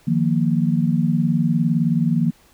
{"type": "chord", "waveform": "sine", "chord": "Eb suspended second", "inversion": "none", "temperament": "just", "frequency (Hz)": [155.56, 175.01, 233.3], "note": ["Eb3", "F3", "Bb3"], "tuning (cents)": [0, 4, 2], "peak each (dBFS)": -20, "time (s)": [0.07, 2.31], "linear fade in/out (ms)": 10, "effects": ["pink hiss -54 dBFS RMS until 2.53 s"]}